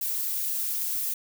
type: noise with flanger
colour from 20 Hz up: violet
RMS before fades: -29 dBFS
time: 0.01-1.14 s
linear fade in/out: 5 ms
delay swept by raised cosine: 1.3 to 4.6 ms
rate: 1.9 Hz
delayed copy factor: -0.55
effects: none